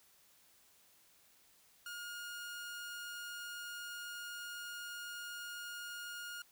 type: tone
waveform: sawtooth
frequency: 1426 Hz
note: F6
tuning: 36 cents sharp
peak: -40 dBFS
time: 1.86-6.42 s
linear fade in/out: 2 ms
effects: white hiss -67 dBFS RMS until 6.51 s